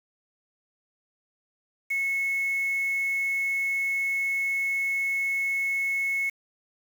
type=tone with quantisation; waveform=sine; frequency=2192 Hz; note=C#7; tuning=20 cents flat; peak=-24 dBFS; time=1.9-6.3 s; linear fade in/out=10 ms; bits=7; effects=none